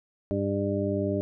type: harmonic tone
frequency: 99.9 Hz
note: G2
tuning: 33 cents sharp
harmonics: 1 / 2 / 3 / 4 / 6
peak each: -31 / -31 / -31 / -31 / -31 dBFS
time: 0.31-1.21 s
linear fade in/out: 0 ms
effects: none